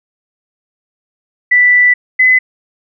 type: tone pair in turn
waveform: sine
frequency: 1975.5 / 2021 Hz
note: B6 / B6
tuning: 0 / +39 cents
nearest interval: unison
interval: 39 cents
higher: second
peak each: -5 dBFS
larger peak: neither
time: 1.51-1.94 / 2.19-2.39 s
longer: first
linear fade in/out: 10 ms
effects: none